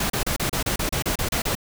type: noise bursts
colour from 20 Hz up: pink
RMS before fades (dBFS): -24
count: 12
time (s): 0-1.552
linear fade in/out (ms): 5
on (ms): 100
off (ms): 32
effects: none